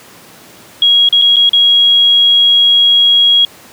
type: tone with dropouts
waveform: sine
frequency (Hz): 3300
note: G#7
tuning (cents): -12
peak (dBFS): -5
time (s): 0.82-3.45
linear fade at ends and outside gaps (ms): 2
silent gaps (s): 1.089-1.126 / 1.216-1.22 / 1.36-1.366 / 1.493-1.532
effects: pink hiss -38 dBFS RMS until 3.72 s + high-pass 150 Hz 12 dB/octave